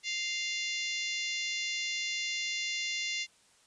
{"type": "harmonic tone", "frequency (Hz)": 698, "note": "F5", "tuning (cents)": -1, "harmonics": [3, 4, 5, 6, 7, 8, 9, 10], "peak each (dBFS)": [-36, -38, -40, -42, -43, -44, -45, -46], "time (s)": [0.03, 3.27], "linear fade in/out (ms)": 50, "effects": ["white hiss -64 dBFS RMS until 3.66 s", "resampled to 22050 Hz"]}